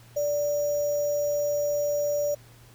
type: tone with sample-and-hold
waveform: sine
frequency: 583 Hz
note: D5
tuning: 13 cents flat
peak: -23 dBFS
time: 0.16-2.35 s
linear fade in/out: 10 ms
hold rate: 6300 Hz
effects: added 118 Hz sine -51 dBFS peak until 2.74 s + pink hiss -55 dBFS RMS until 2.74 s